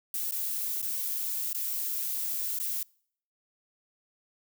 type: noise with dropouts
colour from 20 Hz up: violet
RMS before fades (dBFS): -32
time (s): 0.14-2.83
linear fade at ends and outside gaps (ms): 2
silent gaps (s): 0.311-0.321 / 0.817-0.826 / 1.531-1.546 / 2.588-2.599
effects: noise-tail reverb RT60 0.6 s tail -26 dB re dry